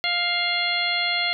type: harmonic tone with a mistuned harmonic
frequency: 700 Hz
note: F5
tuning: 4 cents sharp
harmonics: 1 / 2 / 3 / 4 / 5 / 6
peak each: -30 / -32 / -25 / -30 / -28 / -27 dBFS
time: 0.04-1.33 s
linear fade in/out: 0 ms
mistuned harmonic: 5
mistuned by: -61 cents
effects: none